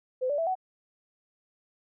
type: tone with pitch steps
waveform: sine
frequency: 511 / 580.2 / 658.9 / 748.1 Hz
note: C5 / D5 / E5 / F#5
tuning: -41 / -21 / -1 / +19 cents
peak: -25 dBFS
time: 0.21-0.554 s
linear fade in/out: 20 ms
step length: 86 ms
effects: none